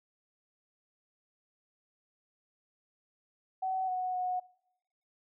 sine tone with pitch steps, 755 / 737 / 731 Hz, F#5 / F#5 / F#5, +35 / -7 / -21 cents, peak -30 dBFS, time 3.62-4.4 s, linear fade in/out 10 ms, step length 260 ms, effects noise-tail reverb RT60 0.9 s tail -23 dB re dry

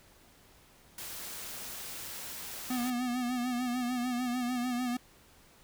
white noise, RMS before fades -42 dBFS, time 0.98-2.9 s, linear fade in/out 2 ms
square tone with vibrato, 246.9 Hz, B3, in tune, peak -31 dBFS, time 2.7-4.97 s, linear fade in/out 5 ms, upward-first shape sine, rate 6.7 Hz, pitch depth 54 cents each way
effects pink hiss -60 dBFS RMS until 5.63 s

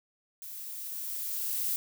violet noise with level ramp, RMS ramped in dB -43 to -30 dBFS, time 0.42-1.76 s, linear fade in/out 0 ms, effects none

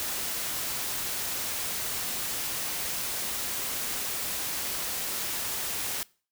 white noise, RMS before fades -32 dBFS, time 0-6.03 s, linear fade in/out 0 ms, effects noise-tail reverb RT60 0.4 s tail -23 dB re dry

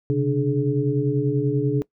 sine tone cluster, 130.6 / 140.8 / 294.5 / 423.1 Hz, C3 / C#3 / D4 / G#4, -3 / +27 / +5 / +32 cents, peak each -24 dBFS, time 0.1-1.82 s, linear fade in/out 0 ms, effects noise-tail reverb RT60 0.1 s tail -21 dB re dry

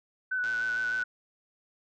sine tone with vibrato, 1497 Hz, F#6, 20 cents sharp, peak -27 dBFS, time 0.31-1.04 s, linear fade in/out 10 ms, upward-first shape square, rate 6.6 Hz, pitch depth 20 cents each way
click train, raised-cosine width 0.2 ms, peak -27 dBFS, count 68, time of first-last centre 0.44-1.023 s, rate 115 Hz
effects none

